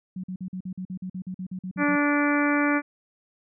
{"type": "tone bursts", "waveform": "sine", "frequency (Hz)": 185, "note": "F#3", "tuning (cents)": 0, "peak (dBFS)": -30, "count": 15, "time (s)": [0.16, 1.959], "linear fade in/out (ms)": 5, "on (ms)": 77, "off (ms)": 46}
{"type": "harmonic tone", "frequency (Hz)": 290.9, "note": "D4", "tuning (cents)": -16, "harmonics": [1, 2, 3, 4, 5, 6, 7, 8], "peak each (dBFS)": [-22, -30, -33, -30, -29, -31, -33, -32], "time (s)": [1.77, 2.82], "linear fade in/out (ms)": 50}
{"effects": []}